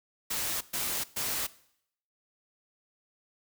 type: noise bursts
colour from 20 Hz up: white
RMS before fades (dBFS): -32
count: 3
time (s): 0.3-1.47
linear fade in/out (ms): 10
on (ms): 310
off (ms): 120
effects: noise-tail reverb RT60 0.7 s tail -19 dB re dry